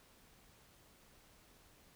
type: silence
effects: pink hiss -65 dBFS RMS until 1.95 s